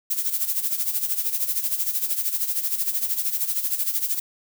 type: noise with tremolo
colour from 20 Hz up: violet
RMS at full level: -22 dBFS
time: 0.1-4.2 s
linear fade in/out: 10 ms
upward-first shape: sine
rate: 13 Hz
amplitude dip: 70%
effects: none